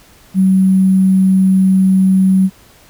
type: tone with sample-and-hold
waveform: sine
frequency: 189.4 Hz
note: F#3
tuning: 41 cents sharp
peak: -7 dBFS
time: 0.34-2.5 s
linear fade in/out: 50 ms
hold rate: 11025 Hz
effects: pink hiss -45 dBFS RMS until 2.89 s